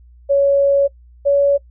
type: tone pair in turn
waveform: sine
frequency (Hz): 559 / 564.2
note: C#5 / C#5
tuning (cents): +14 / +30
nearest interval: unison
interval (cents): 16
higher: second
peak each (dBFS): -10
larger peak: neither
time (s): 0.29-0.88 / 1.25-1.58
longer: first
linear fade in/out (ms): 20
effects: noise-tail reverb RT60 0.1 s tail -22 dB re dry + added 60 Hz sine -42 dBFS peak until 1.7 s